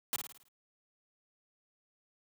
white noise with echo, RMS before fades -33 dBFS, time 0.13-0.16 s, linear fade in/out 0 ms, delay 54 ms, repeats 6, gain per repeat -6 dB, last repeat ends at 0.484 s, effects high-pass 100 Hz 12 dB/octave

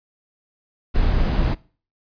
brown noise, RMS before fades -18 dBFS, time 0.94-1.55 s, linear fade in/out 20 ms, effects noise-tail reverb RT60 0.4 s tail -21 dB re dry + resampled to 11025 Hz

